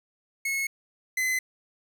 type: tone pair in turn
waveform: 45% pulse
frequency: 2183 / 2036 Hz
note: C#7 / C7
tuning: -27 / -48 cents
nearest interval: minor second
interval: 121 cents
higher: first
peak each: -26 / -24 dBFS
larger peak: second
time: 0.45-0.67 / 1.17-1.39 s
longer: neither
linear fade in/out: 5 ms
effects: none